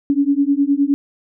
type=beating tone pair; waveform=sine; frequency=277.2 / 286.9 Hz; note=C#4 / D4; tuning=0 / -40 cents; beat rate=9.7 Hz; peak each=-16 dBFS; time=0.1-0.94 s; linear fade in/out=0 ms; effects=none